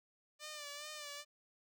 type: tone with vibrato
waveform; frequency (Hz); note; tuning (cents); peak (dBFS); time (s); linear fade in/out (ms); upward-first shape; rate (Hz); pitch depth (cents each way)
5% pulse; 592; D5; +14; -34; 0.39-1.25; 50; sine; 2.4; 54
effects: none